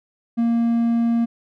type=tone; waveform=triangle; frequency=232.8 Hz; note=A#3; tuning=2 cents flat; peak=-14 dBFS; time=0.37-1.26 s; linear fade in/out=20 ms; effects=none